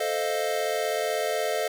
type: chord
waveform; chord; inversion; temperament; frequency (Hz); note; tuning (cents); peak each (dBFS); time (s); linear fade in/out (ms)
square; F dominant seventh; first; equal; 440 / 523.3 / 622.3 / 698.5; A4 / C5 / Eb5 / F5; 0 / 0 / 0 / 0; -31 / -33 / -30 / -32; 0-1.68; 5
effects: none